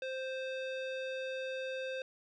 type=tone with low-pass filter; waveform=square; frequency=523.3 Hz; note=C5; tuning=in tune; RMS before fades=-39 dBFS; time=0.02-2.02 s; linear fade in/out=2 ms; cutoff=3300 Hz; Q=2; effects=none